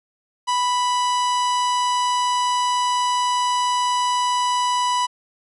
45% pulse tone, 987.8 Hz, B5, in tune, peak -18 dBFS, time 0.47-5.07 s, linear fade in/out 20 ms, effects resampled to 24000 Hz

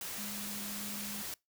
sine tone in noise, 205.5 Hz, G#3, 18 cents flat, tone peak -44 dBFS, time 0.18-1.22 s, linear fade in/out 2 ms, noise white, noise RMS -41 dBFS, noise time 0.01-1.34 s, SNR -6 dB, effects noise-tail reverb RT60 0.2 s tail -24 dB re dry

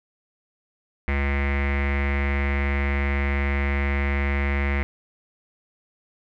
square tone with low-pass filter, 70.1 Hz, C#2, 20 cents sharp, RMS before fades -23 dBFS, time 1.08-4.83 s, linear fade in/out 0 ms, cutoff 2100 Hz, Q 7.7, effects none

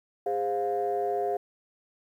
sine tone cluster, 408 / 521 / 705 Hz, G#4 / C5 / F5, -31 / -7 / +16 cents, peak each -28 / -33 / -28 dBFS, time 0.26-1.37 s, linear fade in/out 5 ms, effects tanh soft clip ceiling -19 dBFS + 10-bit

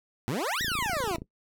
20% pulse exponential two-way sweep, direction up then down, 106.6 to 1975.5 to 317.7 Hz, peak -23 dBFS, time 0.28-1.16 s, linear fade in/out 0 ms, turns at 0.62 s
click train, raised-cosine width 3 ms, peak -25 dBFS, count 18, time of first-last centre 0.61-1.219 s, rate 27.9 Hz
effects noise-tail reverb RT60 0.1 s tail -18 dB re dry

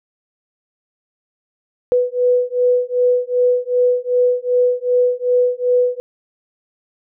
sine beating tone pair, 493.4 / 496 Hz, B4 / B4, -2 / +7 cents, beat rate 2.6 Hz, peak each -16 dBFS, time 1.92-6 s, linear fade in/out 0 ms, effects none

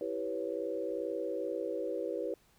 sine chord, C# half-diminished seventh, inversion first, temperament equal, 329.6 / 392 / 493.9 / 554.4 Hz, E4 / G4 / B4 / C#5, 0 / 0 / 0 / 0 cents, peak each -40 / -39 / -37 / -39 dBFS, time 0.01-2.34 s, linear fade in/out 2 ms, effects pink hiss -67 dBFS RMS until 2.58 s

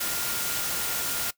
sine tone in noise, 1409 Hz, F6, 15 cents sharp, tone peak -39 dBFS, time 0-1.31 s, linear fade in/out 10 ms, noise white, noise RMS -29 dBFS, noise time 0-1.31 s, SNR -13 dB, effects noise-tail reverb RT60 0.1 s tail -19 dB re dry

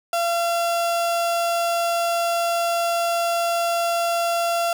35% pulse tone, 683 Hz, F5, 39 cents flat, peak -18 dBFS, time 0.13-4.73 s, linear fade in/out 2 ms, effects 8-bit

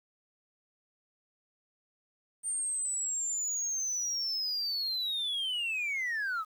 sine linear sweep, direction down, 8870 to 1234 Hz, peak -28 dBFS, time 2.43-6.45 s, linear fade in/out 50 ms, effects tanh soft clip ceiling -29 dBFS + 10-bit

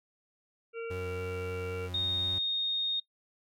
harmonic tone, 459.8 Hz, A#4, 24 cents flat, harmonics 1 / 3 / 5 / 6, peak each -35 / -45 / -48 / -49 dBFS, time 0.73-1.9 s, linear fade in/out 50 ms
40% pulse tone with vibrato, 90.6 Hz, F#2, 36 cents flat, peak -37 dBFS, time 0.9-2.39 s, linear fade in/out 10 ms, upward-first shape sine, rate 3.7 Hz, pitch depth 15 cents each way
sine tone, 3700 Hz, A#7, 14 cents flat, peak -28 dBFS, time 1.94-3 s, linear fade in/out 5 ms
effects noise-tail reverb RT60 0.1 s tail -23 dB re dry

